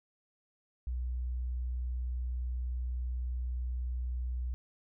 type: tone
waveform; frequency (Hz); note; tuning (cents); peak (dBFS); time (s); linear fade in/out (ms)
sine; 61.74; B1; 0; -32; 0.87-4.54; 0
effects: none